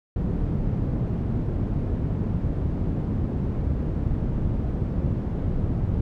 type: low-pass noise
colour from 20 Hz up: white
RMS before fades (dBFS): -25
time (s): 0.16-6.01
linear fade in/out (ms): 2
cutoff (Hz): 160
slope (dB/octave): 12
effects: none